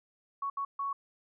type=tone bursts at uneven times; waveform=sine; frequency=1113 Hz; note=C#6; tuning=7 cents sharp; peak=-31 dBFS; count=3; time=0.42-0.5 / 0.57-0.65 / 0.79-0.93 s; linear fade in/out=5 ms; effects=none